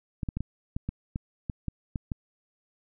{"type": "clicks", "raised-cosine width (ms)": 5, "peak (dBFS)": -18, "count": 11, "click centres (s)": [0.232, 0.288, 0.37, 0.406, 0.765, 0.89, 1.159, 1.498, 1.683, 1.958, 2.118], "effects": []}